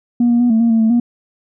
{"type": "tone with pitch steps", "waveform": "sine", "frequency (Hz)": [239.6, 237.3, 243, 223.4, 232.5, 225.4, 221.9, 238.6], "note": ["A#3", "A#3", "B3", "A3", "A#3", "A3", "A3", "A#3"], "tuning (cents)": [48, 31, -28, 27, -4, 42, 15, 41], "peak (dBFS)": -8, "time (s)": [0.2, 1], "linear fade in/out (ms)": 5, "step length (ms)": 100, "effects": ["tanh soft clip ceiling -7 dBFS"]}